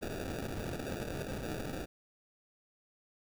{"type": "noise with sample-and-hold", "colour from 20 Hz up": "violet", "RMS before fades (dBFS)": -39, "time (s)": [0.01, 1.86], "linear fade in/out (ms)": 20, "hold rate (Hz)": 1050, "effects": []}